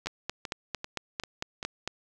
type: two click trains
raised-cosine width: 0.2 ms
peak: -18 / -14 dBFS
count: 5 / 9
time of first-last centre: 0.06-1.629 / 0.07-1.876 s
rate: 2.55 / 4.43 Hz
effects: none